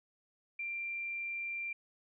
sine tone, 2369 Hz, D7, 14 cents sharp, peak -36 dBFS, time 0.59-1.73 s, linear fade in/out 5 ms, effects none

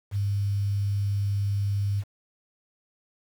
sine tone with quantisation, 100.6 Hz, G2, 45 cents sharp, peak -23 dBFS, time 0.11-2.04 s, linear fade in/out 50 ms, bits 8, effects none

